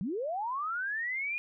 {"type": "linear sweep", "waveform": "sine", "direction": "up", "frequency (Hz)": [161.7, 2463], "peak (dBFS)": -31, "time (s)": [0.01, 1.38], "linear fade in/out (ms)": 0, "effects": []}